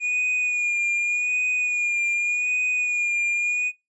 triangle tone with vibrato, 2445 Hz, D#7, 31 cents flat, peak -19 dBFS, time 0-3.72 s, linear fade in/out 50 ms, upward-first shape sine, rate 0.85 Hz, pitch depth 33 cents each way, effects noise-tail reverb RT60 0.2 s tail -22 dB re dry + resampled to 22050 Hz

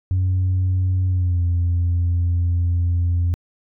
sine tone with pitch glide, 92.5 to 86.81 Hz, F#2 to F2, 0 to -10 cents, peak -14 dBFS, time 0.11-3.34 s, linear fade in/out 0 ms, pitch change -110 cents, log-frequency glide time 1.08-1.42 s, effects tanh soft clip ceiling -14 dBFS

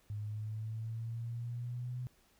sine linear sweep, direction up, 103.83 to 125.7 Hz, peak -37 dBFS, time 0.1-2.07 s, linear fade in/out 0 ms, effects pink hiss -69 dBFS RMS until 2.39 s

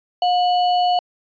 sine tone with sample-and-hold, 718 Hz, F5, 48 cents sharp, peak -14 dBFS, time 0.22-0.99 s, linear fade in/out 2 ms, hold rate 3675 Hz, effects resampled to 11025 Hz

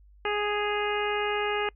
harmonic tone with a mistuned harmonic, 415.3 Hz, G#4, in tune, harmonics 1 / 2 / 3 / 4 / 5 / 6 / 7, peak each -29 / -32 / -34 / -35 / -36 / -37 / -37 dBFS, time 0.25-1.69 s, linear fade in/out 2 ms, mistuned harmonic 7, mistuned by -34 cents, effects noise-tail reverb RT60 0.1 s tail -26 dB re dry + added 50 Hz sine -52 dBFS peak until 1.75 s

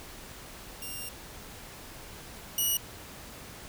5% pulse tone pair in turn, 2785 / 2911 Hz, F7 / F#7, -5 / -29 cents, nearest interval minor second, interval 76 cents, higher second, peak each -28 / -17 dBFS, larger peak second, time 0.82-1.09 / 2.58-2.77 s, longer first, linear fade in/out 2 ms, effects pink hiss -46 dBFS RMS until 3.68 s

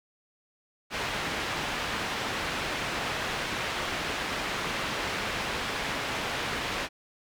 white low-pass noise, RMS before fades -32 dBFS, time 0.9-6.89 s, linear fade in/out 50 ms, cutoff 2600 Hz, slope 12 dB/octave, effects none

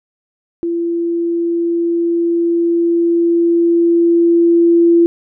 sine tone with level ramp, 339.4 Hz, F4, 49 cents flat, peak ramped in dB -15 to -6 dBFS, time 0.63-5.06 s, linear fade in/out 0 ms, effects none

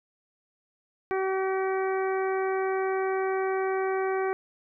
harmonic tone, 381.5 Hz, G4, 47 cents flat, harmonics 1 / 2 / 3 / 4 / 5 / 6, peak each -26 / -32 / -36 / -38 / -40 / -42 dBFS, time 1.11-4.33 s, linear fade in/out 0 ms, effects none

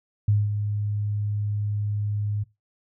sine tone with ADSR envelope, 103.83 Hz, G#2, in tune, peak -16 dBFS, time 0.28-2.44 s, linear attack 4 ms, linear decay 200 ms, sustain -8 dB, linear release 16 ms, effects noise-tail reverb RT60 0.2 s tail -17 dB re dry

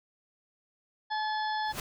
harmonic tone, 860 Hz, A5, 40 cents flat, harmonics 1 / 2 / 4 / 5 / 6, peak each -30 / -36 / -42 / -44 / -46 dBFS, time 1.1-1.73 s, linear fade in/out 20 ms
pink noise with exponential growth, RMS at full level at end -31 dBFS, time 1.63-1.8 s, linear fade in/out 2 ms, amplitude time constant 36 ms
effects none

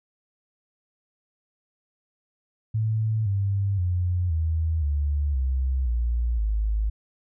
sine tone with pitch steps, 109.8 / 98.96 / 89.19 / 80.38 / 72.44 / 65.29 / 58.84 / 53.03 Hz, A2 / G2 / F2 / E2 / D2 / C2 / A#1 / G#1, -3 / +17 / +37 / -43 / -23 / -3 / +17 / +37 cents, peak -21 dBFS, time 2.74-6.9 s, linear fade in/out 10 ms, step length 520 ms, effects none

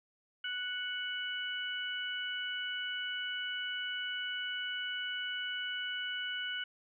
harmonic tone, 740 Hz, F#5, in tune, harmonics 2 / 3 / 4, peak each -38 / -46 / -38 dBFS, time 0.44-6.64 s, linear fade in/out 5 ms, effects none

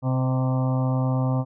harmonic tone with a mistuned harmonic, 129.7 Hz, C3, 15 cents flat, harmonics 1 / 2 / 4 / 5 / 6 / 7 / 8 / 9, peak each -21 / -27 / -33 / -35 / -37 / -38 / -39 / -40 dBFS, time 0.02-1.45 s, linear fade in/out 50 ms, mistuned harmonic 5, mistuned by -29 cents, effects none

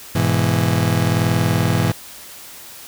35% pulse chord, E major, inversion first, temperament just, 103.01 / 123.61 / 164.81 Hz, G#2 / B2 / E3, -14 / +2 / 0 cents, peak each -18 dBFS, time 0.15-1.92 s, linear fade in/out 5 ms, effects white hiss -38 dBFS RMS until 2.87 s

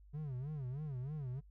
triangle tone with vibrato, 138.59 Hz, C#3, in tune, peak -37 dBFS, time 0.13-1.41 s, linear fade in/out 20 ms, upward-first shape sine, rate 3.2 Hz, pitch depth 200 cents each way, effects noise-tail reverb RT60 0.1 s tail -22 dB re dry + added 50 Hz sine -57 dBFS peak until 1.5 s

